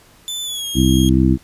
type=tone with pitch glide; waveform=sawtooth; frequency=3513 to 3259 Hz; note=A7 to G#7; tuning=-3 to -33 cents; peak=-20 dBFS; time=0.28-1.09 s; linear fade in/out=0 ms; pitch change=-130 cents; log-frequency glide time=0.44-0.66 s
type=harmonic tone; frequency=64.9 Hz; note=C2; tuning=13 cents flat; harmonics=1 / 2 / 3 / 4 / 5; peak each=-17 / -17 / -17 / -17 / -17 dBFS; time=0.74-1.38 s; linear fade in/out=50 ms
effects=pink hiss -49 dBFS RMS until 1.43 s + resampled to 32000 Hz